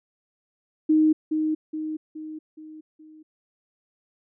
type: tone with echo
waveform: sine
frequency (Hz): 311.1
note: D#4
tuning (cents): 0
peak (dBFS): -15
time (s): 0.89-1.13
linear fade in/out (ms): 10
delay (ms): 420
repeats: 5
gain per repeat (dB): -6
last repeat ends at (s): 3.23
effects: none